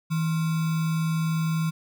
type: tone with sample-and-hold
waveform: sine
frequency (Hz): 161.8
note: E3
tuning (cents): -32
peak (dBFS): -22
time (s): 0.1-1.71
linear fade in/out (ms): 20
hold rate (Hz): 1225
effects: none